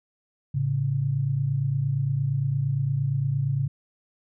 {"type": "tone pair together", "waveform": "sine", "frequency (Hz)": [110.32, 139], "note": ["A2", "C#3"], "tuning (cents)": [5, 5], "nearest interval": "major third", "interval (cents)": 400, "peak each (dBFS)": [-28, -23], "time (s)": [0.54, 3.68], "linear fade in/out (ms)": 10, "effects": []}